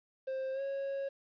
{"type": "tone with pitch glide", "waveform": "triangle", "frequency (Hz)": [528, 549.5], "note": ["C5", "C#5"], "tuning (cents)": [16, -15], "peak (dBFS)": -32, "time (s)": [0.27, 1.09], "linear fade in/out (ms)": 10, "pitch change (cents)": 69, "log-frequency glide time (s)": [0.53, 0.61], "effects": ["resampled to 11025 Hz", "11-bit"]}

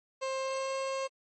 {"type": "tone with pitch glide", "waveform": "30% pulse", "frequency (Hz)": [530, 535.8], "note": ["C5", "C5"], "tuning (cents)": [22, 41], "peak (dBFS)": -29, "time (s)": [0.21, 1.08], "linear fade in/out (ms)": 20, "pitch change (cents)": 19, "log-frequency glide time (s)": [0.4, 0.74], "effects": ["MP3 32 kbps"]}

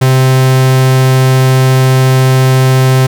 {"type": "tone", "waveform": "45% pulse", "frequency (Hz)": 130.6, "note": "C3", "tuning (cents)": -3, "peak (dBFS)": -5, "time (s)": [0.01, 3.07], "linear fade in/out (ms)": 10, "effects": []}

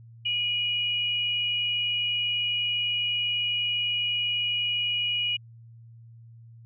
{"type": "tone pair together", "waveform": "sine", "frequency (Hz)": [2443, 2905], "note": ["D#7", "F#7"], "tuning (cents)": [-32, -32], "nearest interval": "minor third", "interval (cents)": 300, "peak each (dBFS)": [-31, -25], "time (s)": [0.25, 5.37], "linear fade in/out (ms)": 10, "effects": ["added 115 Hz sine -46 dBFS peak until 6.65 s"]}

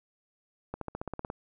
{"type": "accelerating click train", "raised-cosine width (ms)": 1, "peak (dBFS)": -21, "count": 10, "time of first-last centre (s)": [0.74, 1.301], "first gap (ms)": 73, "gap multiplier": 0.96, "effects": []}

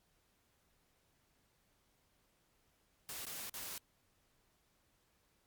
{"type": "noise with dropouts", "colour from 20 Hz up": "white", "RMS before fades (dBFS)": -45, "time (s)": [3.09, 3.78], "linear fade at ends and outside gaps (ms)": 1, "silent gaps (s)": [[3.252, 3.266], [3.496, 3.54]], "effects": ["pink hiss -75 dBFS RMS until 5.46 s", "MP3 96 kbps"]}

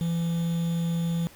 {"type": "tone with quantisation", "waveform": "triangle", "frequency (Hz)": 168.1, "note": "E3", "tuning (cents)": 34, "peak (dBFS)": -22, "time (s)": [0.01, 1.27], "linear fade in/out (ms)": 0, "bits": 7, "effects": ["pink hiss -51 dBFS RMS until 1.35 s"]}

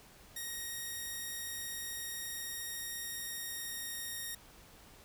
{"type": "tone with pitch glide", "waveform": "5% pulse", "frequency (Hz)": [1872, 1861.2], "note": ["A#6", "A#6"], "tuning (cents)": [7, -3], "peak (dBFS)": -29, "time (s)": [0.36, 4.35], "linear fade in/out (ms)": 5, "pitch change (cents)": -10, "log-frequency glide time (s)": [1.9, 4.07], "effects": ["pink hiss -58 dBFS RMS until 5.04 s"]}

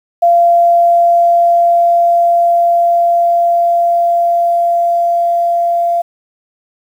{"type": "tone with level ramp", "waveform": "sine", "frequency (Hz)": 688, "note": "F5", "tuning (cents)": -26, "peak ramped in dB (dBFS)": [-5, -10], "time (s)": [0.22, 6.02], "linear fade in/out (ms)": 10, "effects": ["7-bit"]}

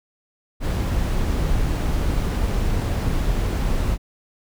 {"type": "noise", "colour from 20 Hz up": "brown", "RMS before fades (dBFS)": -21, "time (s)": [0.6, 3.98], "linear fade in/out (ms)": 50, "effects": []}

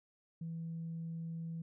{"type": "tone", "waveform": "sine", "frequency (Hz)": 164.81, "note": "E3", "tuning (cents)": 0, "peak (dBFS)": -38, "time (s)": [0.41, 1.62], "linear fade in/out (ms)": 5, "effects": ["tanh soft clip ceiling -35 dBFS"]}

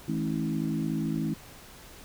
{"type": "harmonic tone with a mistuned harmonic", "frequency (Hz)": 53.6, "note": "A1", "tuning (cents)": -45, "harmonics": [3, 4, 5, 6], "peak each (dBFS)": [-31, -32, -33, -34], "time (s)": [0.08, 1.34], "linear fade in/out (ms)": 5, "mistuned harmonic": 5, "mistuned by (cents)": 24, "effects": ["pink hiss -49 dBFS RMS until 2.04 s"]}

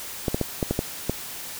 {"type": "clicks", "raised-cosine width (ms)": 2, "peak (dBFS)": -9, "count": 7, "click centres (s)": [0.282, 0.345, 0.413, 0.628, 0.71, 0.791, 1.096], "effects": ["white hiss -36 dBFS RMS until 1.59 s"]}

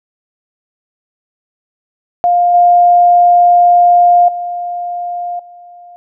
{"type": "tone with level steps", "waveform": "sine", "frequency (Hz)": 704, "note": "F5", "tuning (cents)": 14, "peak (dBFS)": [-7, -4, -17, -33], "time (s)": [2.24, 5.96], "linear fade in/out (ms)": 0, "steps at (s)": [2.54, 4.28, 5.39], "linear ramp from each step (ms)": 5, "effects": []}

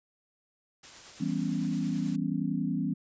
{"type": "noise with tremolo", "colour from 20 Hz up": "white", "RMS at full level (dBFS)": -47, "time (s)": [0.83, 2.16], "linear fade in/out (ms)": 5, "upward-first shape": "sine", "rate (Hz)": 9, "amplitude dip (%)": 25}
{"type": "chord", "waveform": "sine", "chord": "C# half-diminished seventh", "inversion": "first", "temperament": "equal", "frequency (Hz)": [164.81, 196, 246.9, 277.2], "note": ["E3", "G3", "B3", "C#4"], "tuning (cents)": [0, 0, 0, 0], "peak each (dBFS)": -33, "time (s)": [1.2, 2.94], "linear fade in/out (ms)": 10}
{"effects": ["resampled to 16000 Hz"]}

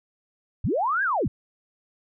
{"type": "linear two-way sweep", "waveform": "sine", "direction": "up then down", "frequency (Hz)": [55, 1661.2, 55], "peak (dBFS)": -21, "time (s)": [0.64, 1.28], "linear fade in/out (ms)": 5, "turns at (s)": 1.03, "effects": []}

